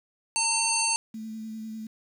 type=harmonic tone; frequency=902 Hz; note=A5; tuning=43 cents sharp; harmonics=1 / 3 / 5 / 7 / 9 / 10; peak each=-30 / -30 / -30 / -30 / -30 / -30 dBFS; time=0.36-0.96 s; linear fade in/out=0 ms
type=tone with vibrato; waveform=sine; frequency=220 Hz; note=A3; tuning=in tune; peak=-34 dBFS; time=1.14-1.87 s; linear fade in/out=5 ms; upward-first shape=sine; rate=10 Hz; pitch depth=19 cents each way
effects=9-bit